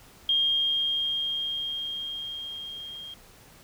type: tone with level ramp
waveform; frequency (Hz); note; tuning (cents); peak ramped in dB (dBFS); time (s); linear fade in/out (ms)
sine; 3223; G7; +47; -20 to -38; 0.29-3.14; 2
effects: pink hiss -53 dBFS RMS until 3.63 s